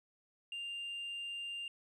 triangle tone with tanh clipping, 2795 Hz, F7, 1 cent sharp, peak -40 dBFS, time 0.52-1.68 s, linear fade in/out 2 ms, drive 6 dB, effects none

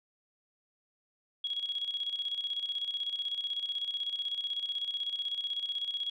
sine tone with tremolo, 3322 Hz, G#7, in tune, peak -30 dBFS, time 1.44-6.1 s, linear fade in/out 5 ms, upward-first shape square, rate 16 Hz, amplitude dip 60%, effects none

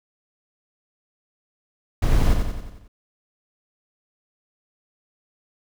brown noise with echo, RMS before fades -18 dBFS, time 2.02-2.34 s, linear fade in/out 5 ms, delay 90 ms, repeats 6, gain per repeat -5 dB, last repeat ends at 2.88 s, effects none

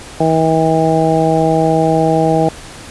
harmonic tone, 160.6 Hz, E3, 45 cents flat, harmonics 1 / 2 / 3 / 4 / 5, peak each -16 / -16 / -16 / -16 / -16 dBFS, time 0.2-2.49 s, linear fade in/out 5 ms, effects pink hiss -33 dBFS RMS until 2.9 s + resampled to 24000 Hz

